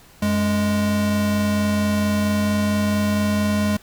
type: tone pair together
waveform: square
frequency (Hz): 92.5 / 207.7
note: F#2 / G#3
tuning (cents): 0 / 0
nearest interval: octave + major second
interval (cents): 1400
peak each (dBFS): -26 / -19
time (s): 0.22-3.77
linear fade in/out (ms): 5
effects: pink hiss -49 dBFS RMS until 3.82 s